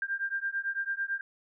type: beating tone pair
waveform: sine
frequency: 1588 / 1597 Hz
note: G6 / G6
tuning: +22 / +32 cents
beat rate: 9 Hz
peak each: -33 / -33 dBFS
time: 0.02-1.21 s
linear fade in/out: 2 ms
effects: none